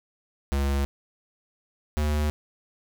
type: tone pair in turn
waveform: square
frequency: 69.6 / 75.13 Hz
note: C#2 / D2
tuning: +8 / +40 cents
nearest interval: minor second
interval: 132 cents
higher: second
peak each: -23 dBFS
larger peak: neither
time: 0.52-0.85 / 1.97-2.3 s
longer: neither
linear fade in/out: 0 ms
effects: none

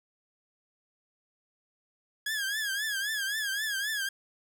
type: tone with vibrato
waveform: sawtooth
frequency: 1661.2 Hz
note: G#6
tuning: in tune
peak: -26 dBFS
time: 2.26-4.09 s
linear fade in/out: 5 ms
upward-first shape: triangle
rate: 3.8 Hz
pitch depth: 130 cents each way
effects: none

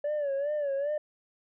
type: tone with vibrato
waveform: sine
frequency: 574 Hz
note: D5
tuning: 40 cents flat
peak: -25 dBFS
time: 0.04-0.98 s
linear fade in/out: 5 ms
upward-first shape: sine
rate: 2.5 Hz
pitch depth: 88 cents each way
effects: tanh soft clip ceiling -26 dBFS

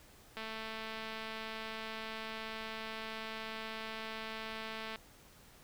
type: click train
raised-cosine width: 0.3 ms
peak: -27 dBFS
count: 1015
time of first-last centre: 0.37-4.958 s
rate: 221 Hz
effects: pink hiss -60 dBFS RMS until 5.63 s

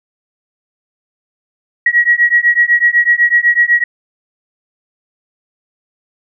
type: beating tone pair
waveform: sine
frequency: 1906 / 1914 Hz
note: A#6 / A#6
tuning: +38 / +45 cents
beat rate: 8 Hz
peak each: -11 dBFS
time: 1.86-3.84 s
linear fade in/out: 5 ms
effects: none

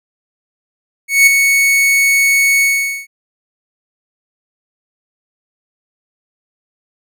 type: tone with ADSR envelope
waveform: 45% pulse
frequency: 2217 Hz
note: C#7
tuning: in tune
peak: -3 dBFS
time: 1.08-3.07 s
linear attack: 190 ms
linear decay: 7 ms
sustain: -6 dB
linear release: 450 ms
effects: none

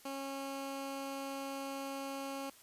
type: tone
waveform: 15% pulse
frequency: 273.5 Hz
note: C#4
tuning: 23 cents flat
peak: -33 dBFS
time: 0.05-2.5 s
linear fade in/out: 5 ms
effects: white hiss -60 dBFS RMS until 2.62 s + resampled to 32000 Hz

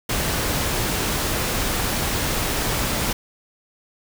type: noise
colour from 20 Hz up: pink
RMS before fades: -23 dBFS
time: 0.09-3.13 s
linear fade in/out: 5 ms
effects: none

